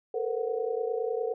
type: tone cluster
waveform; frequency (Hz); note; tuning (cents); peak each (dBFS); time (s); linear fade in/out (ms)
sine; 435.7 / 465.5 / 513 / 738; A4 / A#4 / C5 / F#5; -17 / -2 / -34 / -5; -33 / -30 / -35 / -39; 0.14-1.34; 5
effects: none